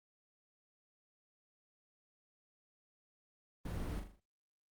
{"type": "noise with echo", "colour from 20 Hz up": "brown", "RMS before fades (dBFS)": -41, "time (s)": [3.65, 4], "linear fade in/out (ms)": 5, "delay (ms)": 40, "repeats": 5, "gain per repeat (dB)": -6, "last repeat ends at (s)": 4.2, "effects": ["Opus 32 kbps"]}